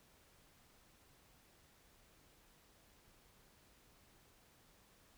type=silence; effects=pink hiss -68 dBFS RMS until 5.17 s